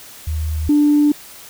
sine tone pair in turn, 77.78 / 294.5 Hz, D#2 / D4, 0 / +5 cents, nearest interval octave + major seventh, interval 2305 cents, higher second, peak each -18 / -9 dBFS, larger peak second, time 0.27-0.69 / 0.69-1.12 s, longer second, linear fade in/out 5 ms, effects tanh soft clip ceiling -5 dBFS + white hiss -39 dBFS RMS until 1.49 s

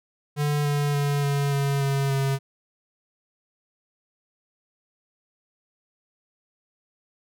square tone with pitch steps, 146.83 / 145.06 / 143.31 / 141.58 / 139.88 / 138.19 / 136.52 Hz, D3 / D3 / D3 / C#3 / C#3 / C#3 / C#3, 0 / -21 / -42 / +37 / +16 / -5 / -26 cents, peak -22 dBFS, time 0.36-2.39 s, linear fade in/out 50 ms, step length 290 ms, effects none

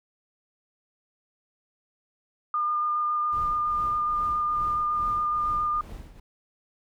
sine tone with vibrato, 1210 Hz, D#6, 49 cents flat, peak -23 dBFS, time 2.54-5.81 s, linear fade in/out 2 ms, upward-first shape square, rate 7.2 Hz, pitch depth 8 cents each way
brown noise with tremolo, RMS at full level -38 dBFS, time 3.32-6.2 s, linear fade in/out 5 ms, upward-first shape triangle, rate 2.4 Hz, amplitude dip 75%
effects none

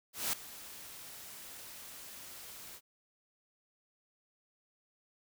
white noise with ADSR envelope, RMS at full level -32 dBFS, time 0.13-2.81 s, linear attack 200 ms, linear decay 5 ms, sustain -17 dB, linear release 62 ms, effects none

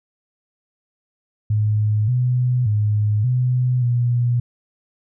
sine tone with pitch steps, 106.4 / 124.9 / 105.4 / 125.7 / 121 Hz, G#2 / B2 / G#2 / B2 / B2, +42 / +20 / +26 / +31 / -35 cents, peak -15 dBFS, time 1.5-4.4 s, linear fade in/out 5 ms, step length 580 ms, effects none

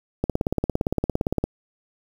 click train, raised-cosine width 2 ms, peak -8 dBFS, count 22, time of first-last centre 0.24-1.44 s, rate 17.5 Hz, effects 7-bit

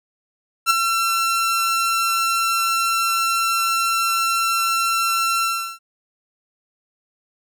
sawtooth tone with ADSR envelope, 1351 Hz, E6, 42 cents sharp, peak -7 dBFS, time 0.66-5.79 s, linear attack 43 ms, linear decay 12 ms, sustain -7 dB, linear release 360 ms, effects none

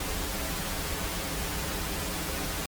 pink noise with comb filter, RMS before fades -32 dBFS, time 0-2.66 s, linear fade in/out 5 ms, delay 8.4 ms, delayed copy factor -0.8, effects MP3 96 kbps

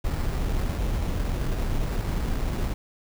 brown noise with sample-and-hold, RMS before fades -26 dBFS, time 0.04-2.74 s, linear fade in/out 5 ms, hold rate 3150 Hz, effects none

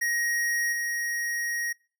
square tone with level steps, 1884 Hz, A#6, 18 cents sharp, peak -25 / -28 dBFS, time 0.01-1.73 s, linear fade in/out 10 ms, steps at 0.72 s, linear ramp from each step 10 ms, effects noise-tail reverb RT60 0.4 s tail -26 dB re dry

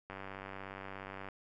click train, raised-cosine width 0.5 ms, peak -29 dBFS, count 116, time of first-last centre 0.1-1.287 s, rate 96.9 Hz, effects none

